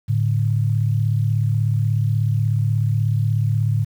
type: tone pair together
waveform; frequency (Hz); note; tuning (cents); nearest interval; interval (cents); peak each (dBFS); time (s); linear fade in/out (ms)
sine; 108.93 / 145.4; A2 / D3; -17 / -17; perfect fourth; 500; -17 / -22; 0.08-3.85; 20
effects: 8-bit